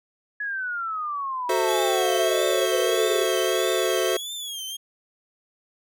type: exponential sweep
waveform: sine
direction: down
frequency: 1700 to 392 Hz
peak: -26 dBFS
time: 0.4-3.25 s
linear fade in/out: 5 ms
type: chord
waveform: square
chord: F# half-diminished seventh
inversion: none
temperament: equal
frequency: 370 / 440 / 523.3 / 659.3 Hz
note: F#4 / A4 / C5 / E5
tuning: 0 / 0 / 0 / 0 cents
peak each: -26 / -28 / -28 / -29 dBFS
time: 1.49-4.17 s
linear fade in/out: 5 ms
type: tone with vibrato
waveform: sawtooth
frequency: 3322 Hz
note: G#7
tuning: in tune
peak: -28 dBFS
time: 1.68-4.77 s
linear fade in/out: 10 ms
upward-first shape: triangle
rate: 1.6 Hz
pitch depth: 140 cents each way
effects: none